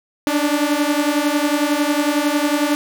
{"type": "beating tone pair", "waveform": "sawtooth", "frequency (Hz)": [288, 299], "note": ["D4", "D4"], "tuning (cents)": [-34, 31], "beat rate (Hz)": 11, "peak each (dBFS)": -15, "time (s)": [0.27, 2.75], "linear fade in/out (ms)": 0, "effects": []}